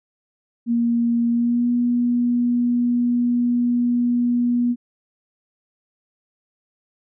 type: tone with pitch glide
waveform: sine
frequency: 235.1 to 241.8 Hz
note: A#3 to B3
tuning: +15 to -36 cents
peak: -16 dBFS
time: 0.66-4.76 s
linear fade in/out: 50 ms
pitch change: +49 cents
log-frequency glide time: 1.3-1.69 s
effects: none